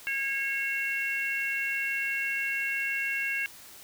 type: harmonic tone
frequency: 546 Hz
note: C#5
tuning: 26 cents flat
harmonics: 3 / 4 / 5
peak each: -32 / -32 / -32 dBFS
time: 0.07-3.46 s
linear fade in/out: 0 ms
effects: white hiss -49 dBFS RMS until 3.83 s